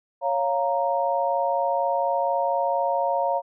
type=chord; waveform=sine; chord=Bb minor; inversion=first; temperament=equal; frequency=554.4 / 698.5 / 932.3 Hz; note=Db5 / F5 / Bb5; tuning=0 / 0 / 0 cents; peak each=-25 dBFS; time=0.21-3.42 s; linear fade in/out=50 ms; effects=none